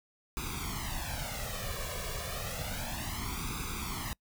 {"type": "noise with flanger", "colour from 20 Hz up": "pink", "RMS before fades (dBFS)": -37, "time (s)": [0.37, 4.13], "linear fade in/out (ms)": 0, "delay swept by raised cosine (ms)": [0.81, 1.78], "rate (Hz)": 0.31, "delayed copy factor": 0.9, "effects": ["noise-tail reverb RT60 0.1 s tail -26 dB re dry"]}